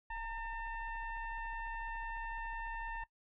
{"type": "tone with frequency modulation", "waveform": "sine", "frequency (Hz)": 919, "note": "A#5", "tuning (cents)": -25, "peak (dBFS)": -39, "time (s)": [0.1, 3.04], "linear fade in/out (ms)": 5, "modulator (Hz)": 886, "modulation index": 1.2, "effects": ["noise-tail reverb RT60 0.1 s tail -20 dB re dry"]}